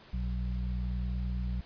harmonic tone, 60.8 Hz, B1, 26 cents flat, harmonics 1 / 2 / 3, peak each -31 / -40 / -39 dBFS, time 0.13-1.61 s, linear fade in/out 5 ms, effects pink hiss -55 dBFS RMS until 1.65 s + resampled to 11025 Hz

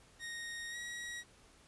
sawtooth tone with pitch glide, 1864.7 to 1907.2 Hz, A#6 to A#6, 0 to +39 cents, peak -38 dBFS, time 0.19-1.24 s, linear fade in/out 50 ms, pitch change +39 cents, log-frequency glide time 0.7-0.76 s, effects pink hiss -63 dBFS RMS until 1.67 s + resampled to 24000 Hz

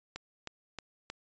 click train, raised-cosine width 0.2 ms, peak -22 dBFS, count 4, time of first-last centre 0.16-1.1 s, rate 3.19 Hz, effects resampled to 16000 Hz

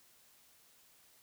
silence, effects white hiss -65 dBFS RMS until 1.22 s

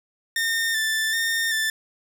sawtooth tone with vibrato, 1794 Hz, A6, 33 cents sharp, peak -18 dBFS, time 0.36-1.7 s, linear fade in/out 2 ms, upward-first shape square, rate 1.3 Hz, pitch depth 28 cents each way, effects none

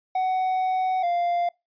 triangle tone pair in turn, 747 / 696.4 Hz, F#5 / F5, +16 / -5 cents, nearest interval minor second, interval 121 cents, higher first, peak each -19 dBFS, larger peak neither, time 0.15-1.03 / 1.03-1.49 s, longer first, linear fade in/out 5 ms, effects noise-tail reverb RT60 0.2 s tail -24 dB re dry + resampled to 11025 Hz

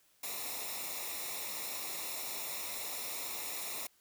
white noise with comb filter, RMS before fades -40 dBFS, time 0.23-3.87 s, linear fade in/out 5 ms, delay 0.64 ms, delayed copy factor -0.75, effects white hiss -69 dBFS RMS until 4 s

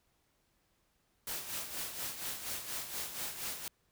white noise with tremolo, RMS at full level -38 dBFS, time 1.27-3.68 s, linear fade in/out 2 ms, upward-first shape sine, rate 4.2 Hz, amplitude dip 60%, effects pink hiss -75 dBFS RMS until 3.91 s

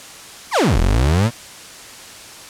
30% pulse exponential two-way sweep, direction down then up, 1270 to 38.89 to 123.4 Hz, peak -10 dBFS, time 0.51-1.31 s, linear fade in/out 50 ms, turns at 0.79 s, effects white hiss -37 dBFS RMS until 2.49 s + low-pass 9000 Hz 12 dB/octave

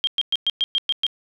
sine tone bursts, 3206 Hz, G7, 38 cents sharp, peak -17 dBFS, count 8, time 0.04-1.066 s, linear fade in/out 0 ms, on 32 ms, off 110 ms, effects none

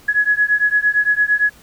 sine beating tone pair, 1679 / 1687.8 Hz, G#6 / G#6, +18 / +27 cents, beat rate 8.8 Hz, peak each -16 dBFS, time 0.08-1.5 s, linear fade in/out 10 ms, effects pink hiss -47 dBFS RMS until 1.62 s

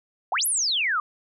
sine exponential two-way sweep, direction up then down, 659.3 to 11840 to 1161 Hz, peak -21 dBFS, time 0.32-1 s, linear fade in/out 2 ms, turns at 0.46 s, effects none

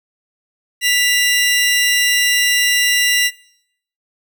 sawtooth tone pair together, 1976 / 2800 Hz, B6 / F7, 0 / +4 cents, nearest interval tritone, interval 604 cents, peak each -12 dBFS, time 0.81-3.31 s, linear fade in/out 50 ms, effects noise-tail reverb RT60 0.7 s tail -21 dB re dry

